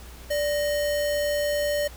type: tone with sample-and-hold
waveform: sine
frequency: 585 Hz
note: D5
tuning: 7 cents flat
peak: -22 dBFS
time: 0.3-1.88 s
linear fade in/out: 10 ms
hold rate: 2450 Hz
effects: added 60 Hz sine -42 dBFS peak until 1.96 s + pink hiss -47 dBFS RMS until 1.96 s